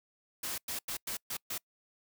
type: noise bursts at uneven times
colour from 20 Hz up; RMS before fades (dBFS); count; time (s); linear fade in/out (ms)
white; -37; 6; 0.43-0.58 / 0.68-0.79 / 0.88-0.97 / 1.07-1.17 / 1.3-1.37 / 1.5-1.58; 5
effects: noise-tail reverb RT60 0.1 s tail -26 dB re dry